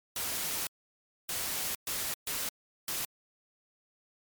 white noise bursts at uneven times, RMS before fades -34 dBFS, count 5, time 0.16-0.67 / 1.29-1.75 / 1.87-2.14 / 2.27-2.49 / 2.88-3.05 s, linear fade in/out 2 ms, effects MP3 96 kbps

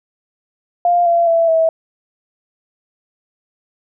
sine tone with pitch steps, 700 / 682.8 / 666.1 / 649.7 Hz, F5 / F5 / E5 / E5, +4 / -39 / +18 / -25 cents, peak -10 dBFS, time 0.85-1.69 s, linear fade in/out 2 ms, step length 210 ms, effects none

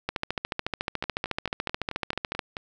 two click trains, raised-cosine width 0.3 ms, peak -11 / -17 dBFS, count 33 / 8, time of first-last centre 0.09-2.392 / 1.04-2.568 s, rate 13.9 / 4.58 Hz, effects none

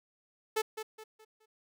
sawtooth tone with echo, 436 Hz, A4, 16 cents flat, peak -24 dBFS, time 0.56-0.62 s, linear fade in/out 10 ms, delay 210 ms, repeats 4, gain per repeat -9 dB, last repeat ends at 1.46 s, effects none

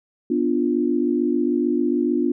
sine chord, B diminished, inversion none, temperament equal, 246.9 / 293.7 / 349.2 Hz, B3 / D4 / F4, 0 / 0 / 0 cents, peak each -22 dBFS, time 0.3-2.32 s, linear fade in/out 5 ms, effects none

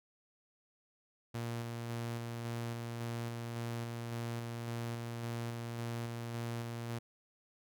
sawtooth tone with tremolo, 117.2 Hz, A#2, 10 cents sharp, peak -33 dBFS, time 1.34-6.99 s, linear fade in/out 10 ms, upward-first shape square, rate 1.8 Hz, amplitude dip 25%, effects none

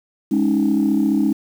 sine chord, Ab suspended fourth, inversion none, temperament just, 207.7 / 276.9 / 311.5 Hz, Ab3 / Db4 / Eb4, 0 / -2 / +2 cents, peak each -18 dBFS, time 0.31-1.33 s, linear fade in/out 10 ms, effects tanh soft clip ceiling -8 dBFS + 7-bit

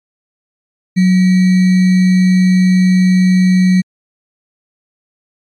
sine tone with sample-and-hold, 184.5 Hz, F#3, 5 cents flat, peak -6 dBFS, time 0.96-3.82 s, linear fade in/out 20 ms, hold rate 2100 Hz, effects low-pass 6000 Hz 12 dB/octave + MP3 96 kbps

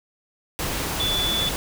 sine tone in noise, 3461 Hz, A7, 29 cents flat, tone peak -22 dBFS, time 1-1.49 s, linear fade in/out 0 ms, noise pink, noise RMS -27 dBFS, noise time 0.59-1.56 s, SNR +2 dB, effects none

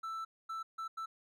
triangle tone bursts at uneven times, 1325 Hz, E6, 9 cents sharp, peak -36 dBFS, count 4, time 0.03-0.25 / 0.49-0.63 / 0.78-0.88 / 0.97-1.06 s, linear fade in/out 10 ms, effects none

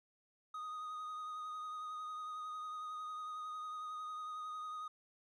triangle tone with vibrato, 1244.5 Hz, D#6, in tune, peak -40 dBFS, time 0.54-4.88 s, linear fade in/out 5 ms, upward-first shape sine, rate 11 Hz, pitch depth 22 cents each way, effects resampled to 24000 Hz + 13-bit

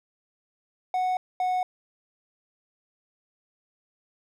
triangle tone pair in turn, 738 / 735 Hz, F#5 / F#5, -5 / -12 cents, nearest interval unison, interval 7 cents, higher first, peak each -21 dBFS, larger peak neither, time 0.94-1.17 / 1.4-1.63 s, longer neither, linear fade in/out 2 ms, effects none

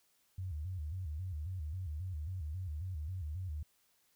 sine tone with vibrato, 83.8 Hz, E2, 29 cents sharp, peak -37 dBFS, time 0.38-3.63 s, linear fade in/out 5 ms, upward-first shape square, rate 3.7 Hz, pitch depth 180 cents each way, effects white hiss -73 dBFS RMS until 4.15 s

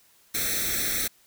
white noise with comb filter, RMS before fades -27 dBFS, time 0.34-1.08 s, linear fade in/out 10 ms, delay 0.51 ms, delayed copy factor +1, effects white hiss -60 dBFS RMS until 1.26 s

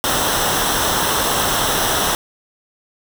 pink noise with comb filter, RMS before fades -18 dBFS, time 0.04-2.15 s, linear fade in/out 0 ms, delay 0.43 ms, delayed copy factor -0.65, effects none

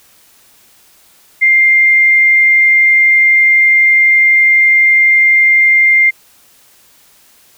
sine tone, 2104 Hz, C7, 9 cents sharp, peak -5 dBFS, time 1.41-6.11 s, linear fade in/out 20 ms, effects white hiss -47 dBFS RMS until 7.57 s

